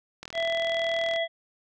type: click train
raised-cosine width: 0.2 ms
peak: -21 dBFS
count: 39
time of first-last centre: 0.23-1.161 s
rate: 40.8 Hz
type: harmonic tone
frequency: 665 Hz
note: E5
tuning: 15 cents sharp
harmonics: 1 / 3 / 5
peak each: -26 / -31 / -33 dBFS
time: 0.33-1.28 s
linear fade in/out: 50 ms
effects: none